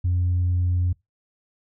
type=tone; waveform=sine; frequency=89.1 Hz; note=F2; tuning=35 cents sharp; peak=-17 dBFS; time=0.04-0.93 s; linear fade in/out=10 ms; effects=noise-tail reverb RT60 0.2 s tail -25 dB re dry + tanh soft clip ceiling -16 dBFS